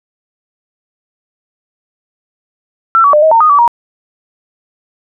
sine tone with pitch steps, 1342 / 1138 / 600 / 633 / 912 / 1237 / 1149 / 946 Hz, E6 / C#6 / D5 / D#5 / A#5 / D#6 / D6 / A#5, +31 / +45 / +37 / +30 / -38 / -10 / -38 / +25 cents, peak -4 dBFS, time 2.95-3.678 s, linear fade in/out 0 ms, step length 91 ms, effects none

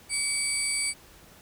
sine tone cluster, 2270 / 4622 / 8050 / 9380 Hz, C#7 / D8 / B8 / D9, +41 / -28 / +32 / -3 cents, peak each -30 dBFS, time 0.09-0.94 s, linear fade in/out 50 ms, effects tanh soft clip ceiling -20 dBFS + pink hiss -53 dBFS RMS until 1.41 s

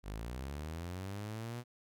sawtooth linear sweep, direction up, 47.86 to 123.47 Hz, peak -36 dBFS, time 0.03-1.64 s, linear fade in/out 50 ms, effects none

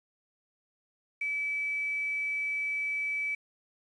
sine tone with quantisation, 2300 Hz, D7, 37 cents flat, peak -29 dBFS, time 1.21-3.35 s, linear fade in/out 5 ms, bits 9, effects resampled to 22050 Hz

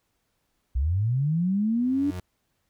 sine linear sweep, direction up, 58.27 to 293.7 Hz, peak -21 dBFS, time 0.75-2.11 s, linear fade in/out 10 ms
35% pulse tone with exponential growth, 90.7 Hz, F#2, 34 cents flat, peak -29 dBFS, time 1.6-2.2 s, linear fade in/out 5 ms, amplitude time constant 130 ms
effects pink hiss -74 dBFS RMS until 2.69 s

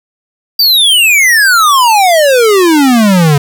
square exponential sweep, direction down, 4752 to 138.8 Hz, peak -5 dBFS, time 0.59-3.38 s, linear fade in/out 5 ms, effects 7-bit

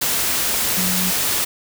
sine tone in noise, 182.6 Hz, F#3, 23 cents flat, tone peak -23 dBFS, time 0.77-1.11 s, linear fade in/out 10 ms, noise white, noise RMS -20 dBFS, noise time 0.01-1.45 s, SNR -6 dB, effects none

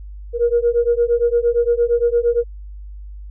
sine beating tone pair, 469.9 / 478.6 Hz, A#4 / A#4, +14 / +46 cents, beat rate 8.7 Hz, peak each -16 dBFS, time 0.33-2.44 s, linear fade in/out 50 ms, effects tanh soft clip ceiling -6 dBFS + added 50 Hz sine -31 dBFS peak until 3.3 s

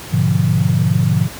sine chord, G# diminished seventh, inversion none, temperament equal with one note detuned, 103.83 / 123.47 / 146.83 / 173.61 Hz, G#2 / B2 / D3 / F3, 0 / 0 / 0 / -10 cents, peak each -17 dBFS, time 0.1-1.29 s, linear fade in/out 50 ms, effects pink hiss -32 dBFS RMS until 1.39 s + high-pass 60 Hz 12 dB/octave

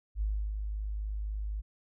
sine tone with ADSR envelope, 51.91 Hz, G#1, in tune, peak -27 dBFS, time 0.15-1.62 s, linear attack 61 ms, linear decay 310 ms, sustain -5 dB, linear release 25 ms, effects none

